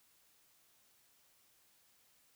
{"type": "silence", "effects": ["white hiss -70 dBFS RMS until 2.35 s"]}